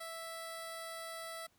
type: tone with notch filter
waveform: 10% pulse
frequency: 659.3 Hz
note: E5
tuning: in tune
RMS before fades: -45 dBFS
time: 0-1.47 s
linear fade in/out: 10 ms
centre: 2800 Hz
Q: 1.5
effects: pink hiss -72 dBFS RMS until 1.58 s + high-pass 60 Hz 12 dB/octave